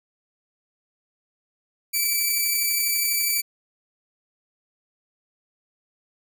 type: tone with amplitude modulation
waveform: 5% pulse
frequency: 2316 Hz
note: D7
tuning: 25 cents flat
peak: -10 dBFS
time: 1.93-3.42 s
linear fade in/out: 20 ms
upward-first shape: sine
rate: 32.2 Hz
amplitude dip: 25%
effects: none